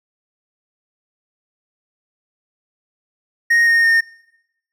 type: tone with pitch steps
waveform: triangle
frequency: 1864.7 / 1847.5 / 1830.5 Hz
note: A#6 / A#6 / A#6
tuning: 0 / -16 / -32 cents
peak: -9 dBFS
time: 3.5-4.01 s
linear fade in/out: 10 ms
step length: 170 ms
effects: noise-tail reverb RT60 0.9 s tail -23 dB re dry